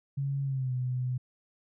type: tone with pitch glide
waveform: sine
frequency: 138.59 to 126.36 Hz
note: C#3 to B2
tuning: 0 to +40 cents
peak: -28 dBFS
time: 0.17-1.18 s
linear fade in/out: 10 ms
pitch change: -160 cents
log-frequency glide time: 0.43-0.73 s
effects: none